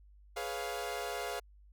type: chord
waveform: sawtooth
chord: C# dominant seventh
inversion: second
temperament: equal with one note detuned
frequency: 418.4 / 493.9 / 554.4 / 698.5 Hz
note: G#4 / B4 / C#5 / E#5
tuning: +13 / 0 / 0 / 0 cents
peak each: -38 / -39 / -40 / -36 dBFS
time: 0.36-1.4 s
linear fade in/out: 10 ms
effects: added 50 Hz sine -56 dBFS peak until 1.72 s